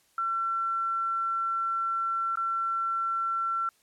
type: tone with dropouts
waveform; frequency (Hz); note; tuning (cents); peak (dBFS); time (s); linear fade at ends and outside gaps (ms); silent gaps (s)
sine; 1350; E6; +41; -26; 0.18-3.69; 2; 2.356-2.372
effects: white hiss -66 dBFS RMS until 3.82 s + low-pass 12000 Hz 12 dB/octave